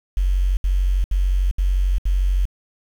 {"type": "tone bursts", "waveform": "sine", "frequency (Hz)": 46.25, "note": "F#1", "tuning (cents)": 0, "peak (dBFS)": -15, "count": 5, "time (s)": [0.17, 2.454], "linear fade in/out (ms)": 0, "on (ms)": 400, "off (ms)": 71, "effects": ["7-bit"]}